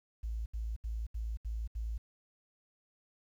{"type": "tone bursts", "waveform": "sine", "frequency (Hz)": 55.5, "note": "A1", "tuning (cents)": 16, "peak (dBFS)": -34, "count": 6, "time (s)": [0.23, 1.98], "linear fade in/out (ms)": 10, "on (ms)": 230, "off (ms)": 74, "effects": ["11-bit"]}